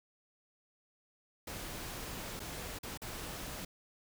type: noise with dropouts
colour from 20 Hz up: pink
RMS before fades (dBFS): -43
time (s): 1.47-3.65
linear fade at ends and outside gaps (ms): 5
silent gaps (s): 2.395-2.401 / 2.788-2.831 / 2.975-3.017
effects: none